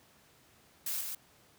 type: noise with echo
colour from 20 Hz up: blue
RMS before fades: -35 dBFS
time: 0.86-1.01 s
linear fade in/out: 5 ms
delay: 140 ms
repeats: 1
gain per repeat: -4 dB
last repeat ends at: 1.15 s
effects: pink hiss -63 dBFS RMS until 1.58 s + high-pass 80 Hz 12 dB/octave